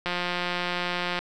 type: click train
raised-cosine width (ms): 0.3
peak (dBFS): -12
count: 201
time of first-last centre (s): 0.06-1.19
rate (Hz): 177
effects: none